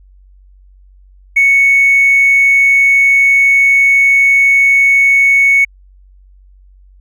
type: tone with hard clipping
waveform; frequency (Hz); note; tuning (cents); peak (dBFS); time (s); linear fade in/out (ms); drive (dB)
sine; 2217; C#7; 0; -6; 1.36-5.65; 10; 1
effects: added 47 Hz sine -40 dBFS peak until 7 s